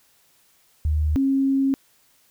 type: tone pair in turn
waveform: sine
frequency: 76.4 / 271 Hz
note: D#2 / C#4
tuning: -31 / -39 cents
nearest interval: octave + minor seventh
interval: 2192 cents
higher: second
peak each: -18 / -17 dBFS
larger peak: second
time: 0.85-1.16 / 1.16-1.74 s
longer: second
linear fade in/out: 0 ms
effects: white hiss -60 dBFS RMS until 2.3 s